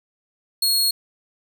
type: tone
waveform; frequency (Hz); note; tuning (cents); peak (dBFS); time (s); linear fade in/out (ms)
sawtooth; 4310; C#8; -49; -14; 0.62-0.91; 5
effects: none